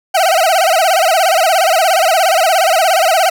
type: tone with vibrato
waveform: 40% pulse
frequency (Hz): 704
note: F5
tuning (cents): +14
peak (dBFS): -8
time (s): 0.14-3.3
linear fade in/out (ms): 10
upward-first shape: sine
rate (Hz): 17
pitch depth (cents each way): 190
effects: none